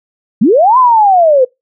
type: linear two-way sweep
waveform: sine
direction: up then down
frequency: 177.5 to 1045 to 488.6 Hz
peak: -4 dBFS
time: 0.41-1.45 s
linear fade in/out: 10 ms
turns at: 0.78 s
effects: noise-tail reverb RT60 0.2 s tail -25 dB re dry